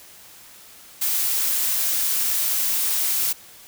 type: noise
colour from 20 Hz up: blue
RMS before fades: -22 dBFS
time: 1.01-3.33 s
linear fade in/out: 10 ms
effects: white hiss -46 dBFS RMS until 3.67 s